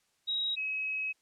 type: tone pair in turn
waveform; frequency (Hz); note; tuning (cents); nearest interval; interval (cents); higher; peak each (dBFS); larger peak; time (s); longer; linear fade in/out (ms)
sine; 3817 / 2556; A#7 / D#7; +40 / +46; perfect fifth; 694; first; -29 / -31; first; 0.27-0.56 / 0.56-1.13; second; 20
effects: white hiss -73 dBFS RMS until 1.21 s + low-pass 9000 Hz 12 dB/octave